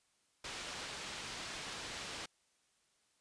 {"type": "low-pass noise", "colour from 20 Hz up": "white", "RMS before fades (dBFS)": -45, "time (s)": [0.44, 2.26], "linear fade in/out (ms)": 5, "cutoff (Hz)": 4700, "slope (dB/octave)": 12, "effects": ["white hiss -75 dBFS RMS until 3.2 s", "resampled to 22050 Hz"]}